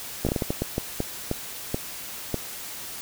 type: slowing click train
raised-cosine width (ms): 2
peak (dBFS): -11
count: 13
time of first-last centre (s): 0.25-2.343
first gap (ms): 16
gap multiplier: 1.39
effects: white hiss -37 dBFS RMS until 3.01 s